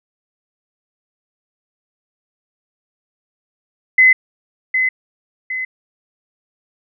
sine tone with echo, 2035 Hz, C7, 49 cents flat, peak -6 dBFS, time 3.98-4.13 s, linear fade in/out 5 ms, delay 760 ms, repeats 2, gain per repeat -7 dB, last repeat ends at 5.65 s, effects none

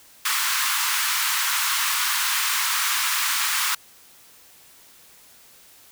pink high-pass noise, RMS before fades -23 dBFS, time 0.25-3.75 s, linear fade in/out 5 ms, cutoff 1000 Hz, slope 48 dB/octave, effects white hiss -51 dBFS RMS until 5.91 s

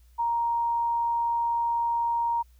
sine tone, 936 Hz, A#5, 7 cents sharp, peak -23 dBFS, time 0.18-2.43 s, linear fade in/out 20 ms, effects added 60 Hz sine -53 dBFS peak until 2.59 s + white hiss -68 dBFS RMS until 2.59 s

